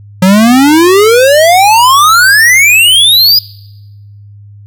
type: exponential sweep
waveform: square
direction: up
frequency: 180.5 to 4993 Hz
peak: -3 dBFS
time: 0.22-3.39 s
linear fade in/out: 5 ms
effects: noise-tail reverb RT60 1.0 s tail -23 dB re dry + added 102 Hz sine -30 dBFS peak until 4.66 s